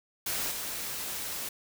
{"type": "noise with level steps", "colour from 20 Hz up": "white", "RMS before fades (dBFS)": [-32, -36], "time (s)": [0.26, 1.49], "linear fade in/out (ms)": 5, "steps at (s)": 0.51, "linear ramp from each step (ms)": 5, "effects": []}